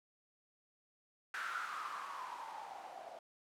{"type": "noise with low-pass filter sweep", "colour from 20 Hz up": "violet", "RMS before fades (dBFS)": -45, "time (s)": [1.34, 3.19], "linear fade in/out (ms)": 2, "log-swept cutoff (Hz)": [1500, 660], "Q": 7.8, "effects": []}